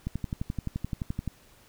click train, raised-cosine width 5 ms, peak -18 dBFS, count 15, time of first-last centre 0.07-1.277 s, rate 11.6 Hz, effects pink hiss -58 dBFS RMS until 1.68 s

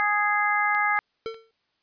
harmonic tone, 415.3 Hz, G#4, in tune, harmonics 2 / 3 / 4 / 5, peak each -26 / -26 / -26 / -26 dBFS, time 0-0.99 s, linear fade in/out 0 ms
clicks, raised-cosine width 0.2 ms, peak -26 / -31 / -31 dBFS, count 3, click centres 0.749 / 0.973 / 1.344 s
square tone with exponential decay, 450 Hz, A4, 39 cents sharp, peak -27 dBFS, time 1.26-1.51 s, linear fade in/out 0 ms, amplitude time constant 53 ms
effects white hiss -72 dBFS RMS until 1.82 s + resampled to 11025 Hz

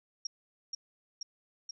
sine tone with echo, 5588 Hz, F8, in tune, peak -32 dBFS, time 0.25-0.27 s, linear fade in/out 5 ms, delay 480 ms, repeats 3, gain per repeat -2 dB, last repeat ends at 1.71 s, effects none

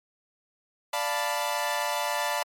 sawtooth chord, B half-diminished seventh, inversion first, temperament equal, 587.3 / 698.5 / 880 / 987.8 Hz, D5 / F5 / A5 / B5, 0 / 0 / 0 / 0 cents, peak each -28 / -30 / -27 / -28 dBFS, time 0.93-2.43 s, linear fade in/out 5 ms, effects MP3 64 kbps

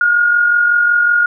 sine tone with amplitude modulation, 1429 Hz, F6, 39 cents sharp, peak -7 dBFS, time 0.01-1.26 s, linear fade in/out 2 ms, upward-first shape sine, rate 45.4 Hz, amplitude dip 45%, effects none

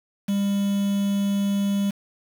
triangle tone with quantisation, 200 Hz, G3, 35 cents sharp, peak -18 dBFS, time 0.28-1.91 s, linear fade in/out 10 ms, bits 6, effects none

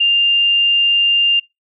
sine tone, 2798 Hz, F7, 3 cents sharp, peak -10 dBFS, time 0-1.4 s, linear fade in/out 10 ms, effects noise-tail reverb RT60 0.2 s tail -24 dB re dry

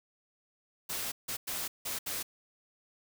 white noise bursts at uneven times, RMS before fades -36 dBFS, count 5, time 0.89-1.12 / 1.28-1.37 / 1.47-1.68 / 1.85-1.99 / 2.06-2.23 s, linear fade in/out 10 ms, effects none

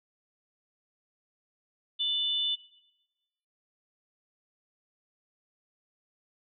sine tone pair together, 2960 / 3527 Hz, F#7 / A7, 0 / +3 cents, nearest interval minor third, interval 303 cents, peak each -32 / -27 dBFS, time 1.99-2.56 s, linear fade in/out 20 ms, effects noise-tail reverb RT60 1.0 s tail -18 dB re dry

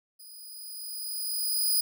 5% pulse tone with level ramp, 4961 Hz, D#8, 6 cents flat, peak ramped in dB -40 to -15 dBFS, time 0.19-1.81 s, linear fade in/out 10 ms, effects none

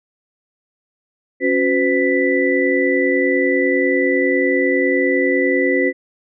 sine tone cluster, 276.2 / 366.2 / 508 / 1979 Hz, C#4 / F#4 / B4 / B6, -6 / -18 / +49 / +3 cents, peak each -19 dBFS, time 1.4-5.93 s, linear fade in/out 50 ms, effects none

